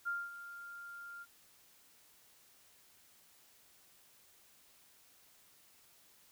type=tone with ADSR envelope; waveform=sine; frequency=1396.9 Hz; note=F6; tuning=in tune; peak=-33 dBFS; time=0.05-1.26 s; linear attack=27 ms; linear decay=220 ms; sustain=-13 dB; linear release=42 ms; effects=white hiss -65 dBFS RMS until 6.31 s